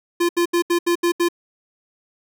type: tone bursts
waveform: square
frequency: 345.5 Hz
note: F4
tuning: 19 cents flat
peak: -16 dBFS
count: 7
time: 0.2-1.287 s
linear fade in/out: 10 ms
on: 91 ms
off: 75 ms
effects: none